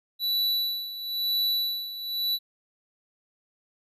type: tone with tremolo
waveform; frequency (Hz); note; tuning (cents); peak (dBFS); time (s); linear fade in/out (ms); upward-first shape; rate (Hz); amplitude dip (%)
square; 3951; B7; 0; -23; 0.19-2.39; 50; sine; 1; 75
effects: resampled to 32000 Hz